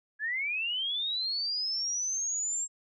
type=linear sweep; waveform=sine; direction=up; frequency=1661.2 to 7530 Hz; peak=-29 dBFS; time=0.19-2.68 s; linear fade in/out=50 ms; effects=none